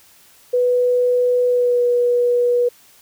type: tone with pitch glide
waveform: sine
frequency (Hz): 493.9 to 485.7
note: B4 to B4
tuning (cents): 0 to -29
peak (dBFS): -13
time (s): 0.53-2.69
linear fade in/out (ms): 10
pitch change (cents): -29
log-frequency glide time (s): 1.47-1.83
effects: white hiss -50 dBFS RMS until 3.01 s